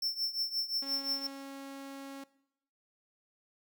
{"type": "tone with tremolo", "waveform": "square", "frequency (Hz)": 5380, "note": "E8", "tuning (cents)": 34, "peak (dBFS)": -29, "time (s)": [0.02, 1.27], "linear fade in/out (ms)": 5, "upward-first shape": "triangle", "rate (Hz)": 5.7, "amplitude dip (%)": 85}
{"type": "tone", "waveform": "sawtooth", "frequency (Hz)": 274.2, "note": "C#4", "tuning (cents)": -19, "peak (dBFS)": -39, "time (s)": [0.82, 2.24], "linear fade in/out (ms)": 5}
{"effects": ["noise-tail reverb RT60 0.8 s tail -20 dB re dry"]}